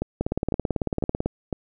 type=two click trains; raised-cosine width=2 ms; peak=-10 / -12 dBFS; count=20 / 4; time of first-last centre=0.21-1.26 / 0.02-1.528 s; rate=18.1 / 1.99 Hz; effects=none